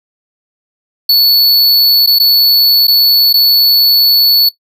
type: tone with dropouts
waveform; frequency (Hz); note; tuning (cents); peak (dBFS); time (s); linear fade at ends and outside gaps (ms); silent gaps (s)
square; 4435; C#8; 0; -5; 1.09-4.49; 5; 2.063-2.072 / 2.187-2.198 / 2.871-2.879 / 3.329-3.339
effects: noise-tail reverb RT60 0.1 s tail -17 dB re dry